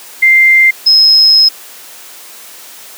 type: tone pair in turn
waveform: sine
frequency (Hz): 2093 / 5136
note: C7 / E8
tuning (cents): 0 / -46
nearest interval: octave + major third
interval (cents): 1554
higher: second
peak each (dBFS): -3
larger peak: neither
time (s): 0.22-0.71 / 0.86-1.49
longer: second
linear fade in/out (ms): 10
effects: white hiss -33 dBFS RMS until 2.97 s + high-pass 300 Hz 12 dB/octave